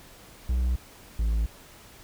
triangle tone pair in turn, 62 / 55.24 Hz, B1 / A1, +7 / +8 cents, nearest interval major second, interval 199 cents, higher first, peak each -20 dBFS, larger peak neither, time 0.49-0.76 / 1.19-1.46 s, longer neither, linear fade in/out 5 ms, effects pink hiss -50 dBFS RMS until 2.03 s

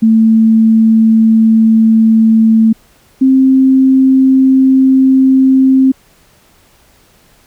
sine tone pair in turn, 222.7 / 264.1 Hz, A3 / C4, +21 / +16 cents, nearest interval minor third, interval 295 cents, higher second, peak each -4 dBFS, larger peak neither, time 0.02-2.73 / 3.21-5.92 s, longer neither, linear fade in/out 10 ms, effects pink hiss -48 dBFS RMS until 7.46 s

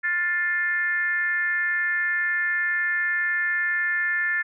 sine tone with frequency modulation, 1762 Hz, A6, 2 cents sharp, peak -21 dBFS, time 0.03-4.43 s, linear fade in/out 20 ms, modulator 354 Hz, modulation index 0.68, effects none

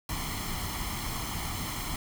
pink noise with comb filter, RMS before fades -34 dBFS, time 0.09-1.96 s, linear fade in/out 2 ms, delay 0.95 ms, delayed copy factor +0.65, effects none

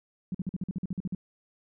sine tone bursts, 184 Hz, F#3, 9 cents flat, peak -28 dBFS, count 12, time 0.32-1.149 s, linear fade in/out 2 ms, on 26 ms, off 47 ms, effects none

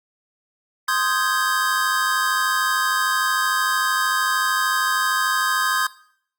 square chord, Ab major seventh, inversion first, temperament equal, 1046.5 / 1244.5 / 1568 / 1661.2 Hz, C6 / Eb6 / G6 / Ab6, 0 / 0 / 0 / 0 cents, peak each -25 dBFS, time 0.88-5.87 s, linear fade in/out 5 ms, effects noise-tail reverb RT60 0.6 s tail -19 dB re dry + Opus 48 kbps

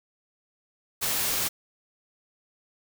white noise, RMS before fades -27 dBFS, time 1.01-1.49 s, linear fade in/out 20 ms, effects none

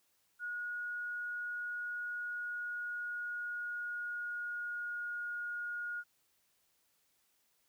sine tone with pitch glide, 1448 to 1434.7 Hz, F#6 to F6, -38 to +46 cents, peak -37 dBFS, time 0.39-6.04 s, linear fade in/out 50 ms, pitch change -16 cents, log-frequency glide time 2.11-5.21 s, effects white hiss -75 dBFS RMS until 7.68 s

